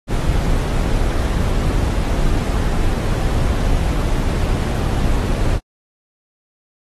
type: noise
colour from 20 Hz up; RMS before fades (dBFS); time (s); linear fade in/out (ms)
brown; -17; 0.07-5.6; 50
effects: AAC 32 kbps